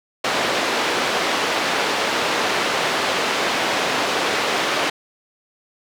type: band-pass noise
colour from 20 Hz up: pink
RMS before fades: -21 dBFS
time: 0.24-4.9 s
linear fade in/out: 5 ms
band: 400 to 4200 Hz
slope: 12 dB/octave
effects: none